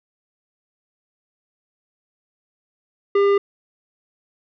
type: tone with tanh clipping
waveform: sine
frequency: 400.6 Hz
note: G4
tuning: 38 cents sharp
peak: -15 dBFS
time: 3.15-3.38 s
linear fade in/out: 5 ms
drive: 12 dB
effects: none